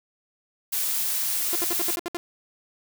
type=noise; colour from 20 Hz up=blue; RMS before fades=-26 dBFS; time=0.72-1.96 s; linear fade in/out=10 ms
type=tone bursts; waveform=sawtooth; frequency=346.6 Hz; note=F4; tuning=13 cents flat; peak=-23 dBFS; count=8; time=1.53-2.17 s; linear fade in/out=0 ms; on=24 ms; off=64 ms
effects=none